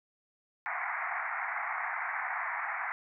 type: band-pass noise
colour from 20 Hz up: white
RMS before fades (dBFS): -35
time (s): 0.66-2.92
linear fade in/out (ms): 0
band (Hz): 690 to 2200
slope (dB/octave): 96
effects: none